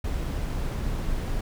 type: noise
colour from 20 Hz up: brown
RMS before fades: -28 dBFS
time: 0.04-1.41 s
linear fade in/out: 5 ms
effects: none